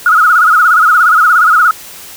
sine tone with vibrato, 1352 Hz, E6, 43 cents sharp, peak -4 dBFS, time 0.06-1.71 s, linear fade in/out 2 ms, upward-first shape sine, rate 17 Hz, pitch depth 140 cents each way, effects white hiss -31 dBFS RMS until 2.16 s

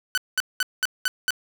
sawtooth tone bursts, 1499 Hz, F#6, 22 cents sharp, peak -16 dBFS, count 6, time 0.15-1.306 s, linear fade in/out 0 ms, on 26 ms, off 200 ms, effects none

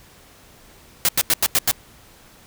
white noise bursts, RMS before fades -17 dBFS, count 6, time 1.05-1.712 s, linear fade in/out 0 ms, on 37 ms, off 88 ms, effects pink hiss -49 dBFS RMS until 2.46 s

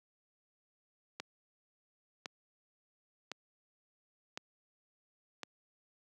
click train, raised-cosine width 0.2 ms, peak -22 dBFS, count 5, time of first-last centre 1.2-5.433 s, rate 0.945 Hz, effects high-pass 200 Hz 12 dB/octave

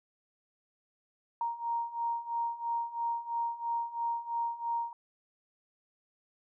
sine beating tone pair, 932.3 / 935.3 Hz, A#5 / A#5, 0 / +6 cents, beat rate 3 Hz, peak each -36 / -33 dBFS, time 1.41-4.93 s, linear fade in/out 2 ms, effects none

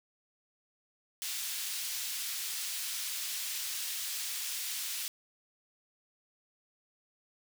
pink high-pass noise, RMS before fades -37 dBFS, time 1.22-5.08 s, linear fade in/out 0 ms, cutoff 3300 Hz, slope 12 dB/octave, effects none

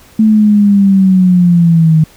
sine linear sweep, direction down, 220 to 155.56 Hz, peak -4 dBFS, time 0.19-2.04 s, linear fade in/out 5 ms, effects pink hiss -42 dBFS RMS until 2.16 s

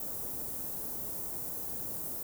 white band-stop noise, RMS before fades -38 dBFS, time 0-2.23 s, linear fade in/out 2 ms, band 580 to 14000 Hz, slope 12 dB/octave, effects none

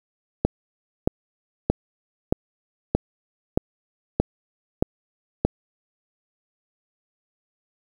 click train, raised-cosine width 2 ms, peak -4 dBFS, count 9, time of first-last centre 0.45-5.45 s, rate 1.6 Hz, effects 7-bit

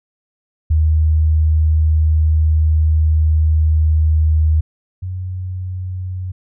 sine tone pair in turn, 78.2 / 91.8 Hz, D#2 / F#2, +9 / -13 cents, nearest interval minor third, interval 278 cents, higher second, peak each -10 / -21 dBFS, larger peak first, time 0.7-4.61 / 5.02-6.32 s, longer first, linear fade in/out 10 ms, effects none

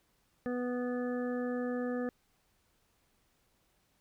harmonic tone, 246.9 Hz, B3, in tune, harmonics 1 / 2 / 3 / 5 / 6 / 7, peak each -34 / -36 / -47 / -48 / -56 / -47 dBFS, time 0.46-2.09 s, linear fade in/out 0 ms, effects pink hiss -73 dBFS RMS until 4 s

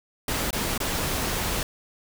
pink noise with dropouts, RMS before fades -27 dBFS, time 0.28-1.63 s, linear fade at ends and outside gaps 2 ms, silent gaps 0.507-0.529 / 0.778-0.802 s, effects none

